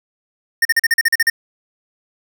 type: tone bursts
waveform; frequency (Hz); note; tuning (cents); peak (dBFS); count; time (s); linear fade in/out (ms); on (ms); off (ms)
square; 1829; A#6; -33; -11; 10; 0.62-1.3; 5; 32; 40
effects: none